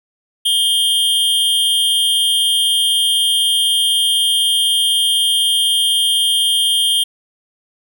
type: tone with amplitude modulation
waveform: square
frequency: 3192 Hz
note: G7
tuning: 31 cents sharp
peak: -10 dBFS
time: 0.45-7.04 s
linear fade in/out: 10 ms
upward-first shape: sine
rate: 280 Hz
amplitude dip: 65%
effects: none